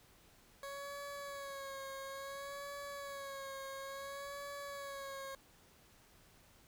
20% pulse tone with vibrato, 554.4 Hz, C#5, in tune, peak -39 dBFS, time 0.63-5.35 s, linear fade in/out 2 ms, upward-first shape sine, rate 0.58 Hz, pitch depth 41 cents each way, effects pink hiss -65 dBFS RMS until 6.67 s

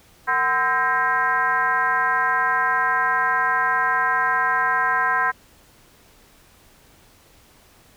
sine tone with frequency modulation, 1309 Hz, E6, 13 cents flat, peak -17 dBFS, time 0.27-5.32 s, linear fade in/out 20 ms, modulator 281 Hz, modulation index 1.8, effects pink hiss -53 dBFS RMS until 7.96 s

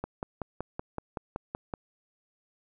click train, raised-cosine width 1 ms, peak -19 dBFS, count 10, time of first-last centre 0.04-1.738 s, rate 5.3 Hz, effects none

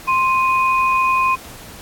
sine tone pair together, 1048.5 / 2489 Hz, C6 / D#7, +3 / 0 cents, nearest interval octave + minor third, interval 1497 cents, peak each -14 / -20 dBFS, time 0.07-1.36 s, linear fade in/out 20 ms, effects pink hiss -38 dBFS RMS until 1.81 s + AAC 64 kbps

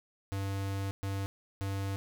square tone bursts at uneven times, 98 Hz, G2, in tune, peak -33 dBFS, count 3, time 0.32-0.91 / 1.03-1.26 / 1.61-1.96 s, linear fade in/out 0 ms, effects none

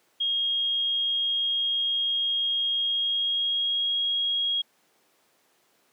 sine tone with pitch glide, 3257 to 3285 Hz, G#7 to G#7, -34 to -20 cents, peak -23 dBFS, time 0.2-4.62 s, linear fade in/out 10 ms, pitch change +14 cents, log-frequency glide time 2.74-3.97 s, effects pink hiss -65 dBFS RMS until 5.92 s + high-pass 300 Hz 12 dB/octave

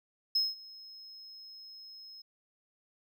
triangle tone with ADSR envelope, 5160 Hz, E8, 38 cents flat, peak -23 dBFS, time 0.35-2.22 s, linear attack 7 ms, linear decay 190 ms, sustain -23 dB, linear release 7 ms, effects none

